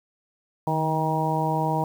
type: harmonic tone with a mistuned harmonic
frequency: 158.4 Hz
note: D#3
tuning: 31 cents sharp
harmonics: 1 / 2 / 3 / 4 / 5 / 6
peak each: -26 / -31 / -32 / -31 / -28 / -27 dBFS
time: 0.67-1.84 s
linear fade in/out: 2 ms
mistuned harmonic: 1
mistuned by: -33 cents
effects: 8-bit